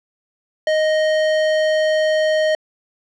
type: tone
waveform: square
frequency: 622.3 Hz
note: D#5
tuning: in tune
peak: -15 dBFS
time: 0.67-2.55 s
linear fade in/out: 2 ms
effects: low-pass 4000 Hz 12 dB/octave